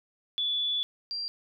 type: tone pair in turn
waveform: sine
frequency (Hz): 3447 / 4738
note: A7 / D8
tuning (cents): -36 / +14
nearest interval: tritone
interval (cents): 550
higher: second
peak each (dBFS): -26 / -31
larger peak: first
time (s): 0.38-0.83 / 1.11-1.28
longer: first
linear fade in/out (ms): 0
effects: none